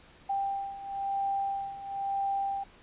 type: beating tone pair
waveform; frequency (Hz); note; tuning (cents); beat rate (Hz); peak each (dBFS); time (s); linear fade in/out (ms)
sine; 789 / 790; G5 / G5; +11 / +13; 1; -35 / -31; 0.29-2.64; 10
effects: pink hiss -56 dBFS RMS until 2.82 s + resampled to 8000 Hz